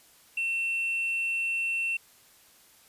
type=tone with tanh clipping; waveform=sine; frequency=2700 Hz; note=E7; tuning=41 cents sharp; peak=-27 dBFS; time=0.37-1.97 s; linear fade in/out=5 ms; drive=2 dB; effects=white hiss -58 dBFS RMS until 2.88 s + resampled to 32000 Hz